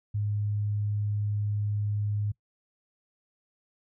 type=tone; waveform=sine; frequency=103.83 Hz; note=G#2; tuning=in tune; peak=-26 dBFS; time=0.14-2.32 s; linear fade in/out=10 ms; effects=noise-tail reverb RT60 0.1 s tail -22 dB re dry